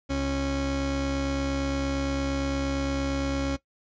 30% pulse tone pair together, 68.7 / 274.8 Hz, C#2 / C#4, -15 / -15 cents, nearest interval 2 octaves, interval 2400 cents, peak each -28 / -25 dBFS, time 0.09-3.57 s, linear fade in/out 20 ms, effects noise-tail reverb RT60 0.1 s tail -17 dB re dry + resampled to 16000 Hz

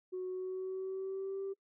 sine tone with pitch glide, 368.7 to 390.6 Hz, F#4 to G4, -6 to -6 cents, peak -35 dBFS, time 0.12-1.54 s, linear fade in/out 20 ms, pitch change +100 cents, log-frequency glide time 0.28-1.43 s, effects noise-tail reverb RT60 0.1 s tail -24 dB re dry + tanh soft clip ceiling -33 dBFS

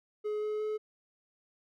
triangle tone with pitch steps, 422.6 / 425.5 / 428.5 Hz, G#4 / G#4 / A4, +30 / +42 / -46 cents, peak -29 dBFS, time 0.24-0.78 s, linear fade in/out 20 ms, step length 180 ms, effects none

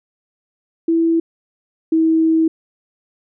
sine tone pair in turn, 330.2 / 322.5 Hz, E4 / E4, +3 / -38 cents, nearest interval unison, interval 41 cents, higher first, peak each -12 / -11 dBFS, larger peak second, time 0.88-1.2 / 1.92-2.48 s, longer second, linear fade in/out 5 ms, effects none

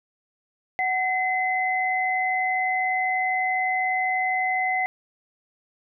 sine tone pair together, 746 / 2043 Hz, F#5 / C7, +14 / -42 cents, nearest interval octave + perfect fourth, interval 1744 cents, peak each -24 dBFS, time 0.79-4.86 s, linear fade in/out 0 ms, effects none

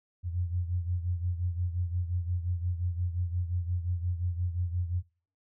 sine beating tone pair, 87.31 / 93.01 Hz, F2 / F#2, 0 / +10 cents, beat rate 5.7 Hz, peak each -29 / -35 dBFS, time 0.23-5.03 s, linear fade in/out 50 ms, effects noise-tail reverb RT60 0.4 s tail -22 dB re dry

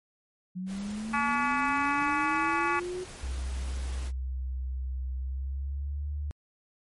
sine linear sweep, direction up, 180 to 370 Hz, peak -32 dBFS, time 0.55-3.05 s, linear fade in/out 20 ms
pink noise, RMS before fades -45 dBFS, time 0.66-4.12 s, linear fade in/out 50 ms
harmonic tone, 285.6 Hz, D4, 48 cents flat, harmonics 3 / 4 / 5 / 6 / 7 / 8 / 9, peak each -31 / -29 / -33 / -36 / -37 / -38 / -36 dBFS, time 1.13-2.8 s, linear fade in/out 10 ms
sine tone with pitch glide, 64.4 to 73.13 Hz, C2 to D2, -27 to -7 cents, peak -30 dBFS, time 3.23-6.31 s, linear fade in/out 0 ms, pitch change +220 cents, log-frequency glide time 5.17-6.1 s
effects MP3 48 kbps

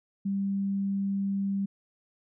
sine tone, 197.1 Hz, G3, 10 cents sharp, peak -26 dBFS, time 0.25-1.66 s, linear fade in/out 10 ms, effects none

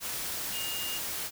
sine tone in noise, 2835 Hz, F7, 25 cents sharp, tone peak -36 dBFS, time 0.51-1.01 s, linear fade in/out 50 ms, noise white, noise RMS -35 dBFS, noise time 0-1.31 s, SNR -4 dB, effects none

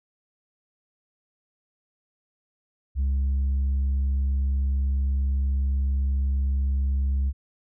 sine tone, 67.8 Hz, C#2, 38 cents flat, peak -18 dBFS, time 2.95-7.33 s, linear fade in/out 50 ms, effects tanh soft clip ceiling -20 dBFS

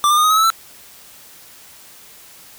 square tone with pitch steps, 1177 / 1201.7 / 1227 / 1252.8 / 1279.1 / 1306 / 1333.4 Hz, D6 / D6 / D#6 / D#6 / D#6 / E6 / E6, +3 / +39 / -25 / +11 / +47 / -17 / +19 cents, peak -12 dBFS, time 0.04-0.502 s, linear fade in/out 0 ms, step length 66 ms, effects white hiss -43 dBFS RMS until 2.58 s

